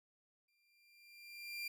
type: tone with exponential growth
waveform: 30% pulse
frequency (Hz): 2381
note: D7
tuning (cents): +23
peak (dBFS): -37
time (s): 0.48-1.68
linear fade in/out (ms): 5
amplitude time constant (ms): 260
effects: none